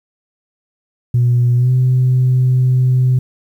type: tone with pitch glide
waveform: sine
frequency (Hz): 121.7 to 127.6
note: B2 to C3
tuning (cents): -25 to -43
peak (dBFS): -8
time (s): 1.14-3.19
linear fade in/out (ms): 5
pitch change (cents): +82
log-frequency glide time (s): 1.56-1.71
effects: tanh soft clip ceiling -6 dBFS + 8-bit